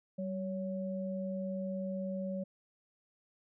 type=tone pair together; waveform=sine; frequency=192.13 / 560 Hz; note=G3 / C#5; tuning=-35 / +18 cents; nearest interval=octave + perfect fifth; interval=1853 cents; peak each=-36 / -39 dBFS; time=0.18-2.44 s; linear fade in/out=10 ms; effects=none